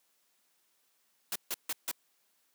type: noise bursts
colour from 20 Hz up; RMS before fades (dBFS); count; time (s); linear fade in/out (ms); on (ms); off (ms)
white; -34; 4; 1.32-1.914; 2; 36; 150
effects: white hiss -73 dBFS RMS until 2.54 s + high-pass 200 Hz 12 dB/octave